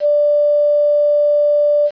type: tone with quantisation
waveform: sine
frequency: 588 Hz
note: D5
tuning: 2 cents sharp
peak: -10 dBFS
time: 0-1.91 s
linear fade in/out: 50 ms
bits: 6
effects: resampled to 11025 Hz